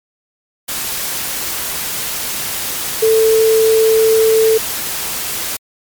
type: tone in noise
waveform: sine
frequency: 443.6 Hz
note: A4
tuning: 14 cents sharp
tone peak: -8 dBFS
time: 3.02-4.58 s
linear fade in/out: 10 ms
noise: white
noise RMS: -21 dBFS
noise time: 0.68-5.57 s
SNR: +10 dB
effects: MP3 96 kbps